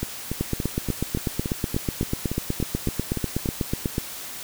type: two click trains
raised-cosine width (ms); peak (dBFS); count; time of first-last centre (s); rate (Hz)
3; -10 / -13; 30 / 13; 0.41-3.981 / 0.03-3.459; 8.12 / 3.5
effects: white hiss -36 dBFS RMS until 4.43 s